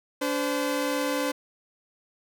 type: tone pair together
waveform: sawtooth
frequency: 287.9 / 513 Hz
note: D4 / C5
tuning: -34 / -34 cents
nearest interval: minor seventh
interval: 1000 cents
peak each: -24 dBFS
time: 0.21-1.32 s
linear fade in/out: 10 ms
effects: none